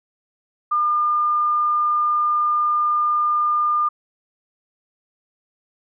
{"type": "tone", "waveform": "sine", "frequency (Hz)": 1206, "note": "D6", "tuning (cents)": 46, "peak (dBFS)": -16, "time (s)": [0.71, 3.89], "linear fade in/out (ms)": 10, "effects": []}